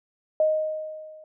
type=tone with level ramp; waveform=sine; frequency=622.3 Hz; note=D#5; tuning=in tune; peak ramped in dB=-16 to -44 dBFS; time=0.4-1.24 s; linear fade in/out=2 ms; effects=none